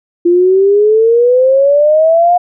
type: exponential sweep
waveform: sine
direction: up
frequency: 342.8 to 718 Hz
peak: -5 dBFS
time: 0.25-2.38 s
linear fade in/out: 10 ms
effects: none